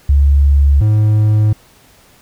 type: tone pair in turn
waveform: sine / triangle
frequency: 70.5 / 106.83 Hz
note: C#2 / G#2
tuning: +30 / +49 cents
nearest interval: perfect fifth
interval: 719 cents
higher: second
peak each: -6 dBFS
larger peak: neither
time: 0.09-0.81 / 0.81-1.53 s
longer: neither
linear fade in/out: 5 ms
effects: pink hiss -47 dBFS RMS until 2.21 s